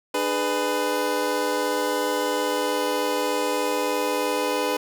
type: chord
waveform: 25% pulse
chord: G# diminished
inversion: second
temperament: just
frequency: 299 / 415.3 / 498.4 Hz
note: D4 / G#4 / B4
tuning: +31 / 0 / +16 cents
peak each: -25 / -24 / -21 dBFS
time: 0.14-4.77 s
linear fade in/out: 5 ms
effects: none